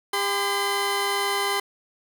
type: tone pair together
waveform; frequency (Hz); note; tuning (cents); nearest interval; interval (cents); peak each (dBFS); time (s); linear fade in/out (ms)
15% pulse; 400 / 1021.1; G4 / C6; +35 / -43; octave + major third; 1622; -19; 0.13-1.6; 5
effects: none